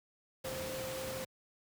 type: tone in noise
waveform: sine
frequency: 523.3 Hz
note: C5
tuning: in tune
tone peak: -40 dBFS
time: 0.44-1.25 s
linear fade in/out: 10 ms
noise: pink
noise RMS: -42 dBFS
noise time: 0.44-1.25 s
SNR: -1 dB
effects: high-pass 80 Hz 12 dB/octave